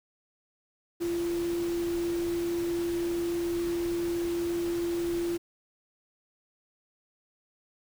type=tone in noise; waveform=sine; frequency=342.7 Hz; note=F4; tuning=33 cents flat; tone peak=-27 dBFS; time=1-5.38 s; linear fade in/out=20 ms; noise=pink; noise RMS=-42 dBFS; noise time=1-5.38 s; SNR=+12 dB; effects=none

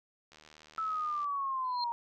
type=click train; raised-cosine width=0.2 ms; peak=-37 dBFS; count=72; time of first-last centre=0.32-1.243 s; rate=76.9 Hz
type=linear sweep; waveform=sine; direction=down; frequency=1318.5 to 932.3 Hz; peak=-31 dBFS; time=0.78-1.92 s; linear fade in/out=0 ms
type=tone with exponential growth; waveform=sine; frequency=4186 Hz; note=C8; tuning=in tune; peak=-31 dBFS; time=1.64-1.84 s; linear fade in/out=2 ms; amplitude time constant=42 ms
effects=none

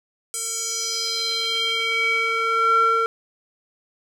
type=tone with band-pass filter sweep; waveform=square; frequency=454.2 Hz; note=A#4; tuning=45 cents flat; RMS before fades=-22 dBFS; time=0.34-3.06 s; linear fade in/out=0 ms; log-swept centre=8300 to 1100 Hz; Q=4; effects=none

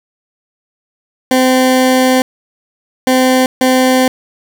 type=tone bursts at uneven times; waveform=20% pulse; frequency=257.6 Hz; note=C4; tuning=27 cents flat; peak=-3 dBFS; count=3; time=1.31-2.22 / 3.07-3.46 / 3.61-4.08 s; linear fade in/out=2 ms; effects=none

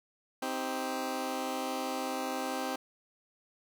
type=chord; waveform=15% pulse; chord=C minor; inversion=none; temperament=just; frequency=261.6 / 314 / 392.4 Hz; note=C4 / Eb4 / G4; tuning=0 / +16 / +2 cents; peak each=-29 / -33 / -35 dBFS; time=0.42-2.76 s; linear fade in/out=5 ms; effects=none

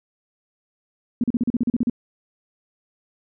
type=tone bursts; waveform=sine; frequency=238.4 Hz; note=A#3; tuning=39 cents sharp; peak=-16 dBFS; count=11; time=1.21-1.898 s; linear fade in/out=2 ms; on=28 ms; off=38 ms; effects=none

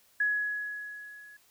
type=tone with level ramp; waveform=sine; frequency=1681 Hz; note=G#6; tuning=20 cents sharp; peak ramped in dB=-23 to -49 dBFS; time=0.2-1.37 s; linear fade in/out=5 ms; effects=white hiss -64 dBFS RMS until 1.5 s

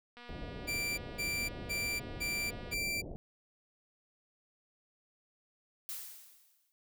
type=click train; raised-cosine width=0.3 ms; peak=-36 dBFS; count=620; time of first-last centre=0.17-2.738 s; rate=241 Hz
type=low-pass noise; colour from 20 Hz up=pink; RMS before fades=-44 dBFS; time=0.29-3.16 s; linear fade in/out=0 ms; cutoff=710 Hz; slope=48 dB/octave
type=tone bursts; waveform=sawtooth; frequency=2349 Hz; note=D7; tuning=in tune; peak=-30 dBFS; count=5; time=0.67-3.02 s; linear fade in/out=20 ms; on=310 ms; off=200 ms
type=noise with exponential decay; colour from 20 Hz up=blue; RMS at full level=-39 dBFS; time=5.89-6.72 s; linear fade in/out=0 ms; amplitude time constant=180 ms
effects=none

